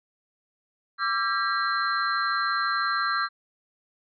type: tone cluster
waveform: sine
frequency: 1167 / 1347 / 1607 / 1931 / 4117 Hz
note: D6 / E6 / G6 / B6 / C8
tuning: -11 / +37 / +43 / -39 / -29 cents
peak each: -28 / -28 / -28 / -37 / -33 dBFS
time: 0.98-3.29 s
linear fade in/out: 50 ms
effects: none